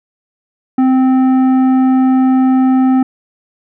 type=tone with tanh clipping; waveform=sine; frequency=260 Hz; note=C4; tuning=11 cents flat; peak=-9 dBFS; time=0.78-3.03 s; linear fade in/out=5 ms; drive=10 dB; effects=none